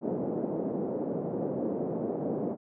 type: band-pass noise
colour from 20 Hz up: white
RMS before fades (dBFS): -32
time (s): 0.01-2.57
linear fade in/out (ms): 50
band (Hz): 160 to 520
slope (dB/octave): 24
effects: none